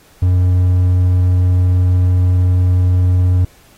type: tone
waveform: triangle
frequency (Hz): 90.6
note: F#2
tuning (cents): -36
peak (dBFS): -7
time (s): 0.22-3.45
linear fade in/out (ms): 5
effects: pink hiss -48 dBFS RMS until 3.77 s + AAC 48 kbps